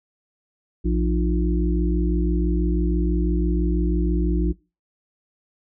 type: harmonic tone with a mistuned harmonic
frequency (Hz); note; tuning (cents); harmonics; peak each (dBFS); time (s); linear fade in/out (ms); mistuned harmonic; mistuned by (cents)
58.27; A#1; 0; 1 / 3 / 5 / 6; -20 / -25 / -27 / -28; 0.84-4.53; 20; 5; +71
effects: noise-tail reverb RT60 0.3 s tail -23 dB re dry